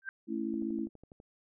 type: tone with exponential growth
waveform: sine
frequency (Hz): 1568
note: G6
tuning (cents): 0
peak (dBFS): -31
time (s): 0.02-0.09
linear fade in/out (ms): 1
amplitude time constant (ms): 15
type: chord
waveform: sine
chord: A major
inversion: none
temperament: just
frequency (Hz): 220 / 275 / 330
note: A3 / C#4 / E4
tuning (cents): 0 / -14 / +2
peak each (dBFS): -36 / -38 / -35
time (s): 0.27-0.89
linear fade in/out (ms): 50
type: click train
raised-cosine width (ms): 2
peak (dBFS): -39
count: 9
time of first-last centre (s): 0.54-1.201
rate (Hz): 12.1
effects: none